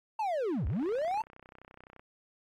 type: linear two-way sweep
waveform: triangle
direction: down then up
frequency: 910 to 55 to 910 Hz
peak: -27 dBFS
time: 0.19-1.22 s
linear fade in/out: 5 ms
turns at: 0.67 s
type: click train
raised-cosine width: 0.5 ms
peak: -36 dBFS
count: 43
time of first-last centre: 0.67-1.995 s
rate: 31.7 Hz
effects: AAC 48 kbps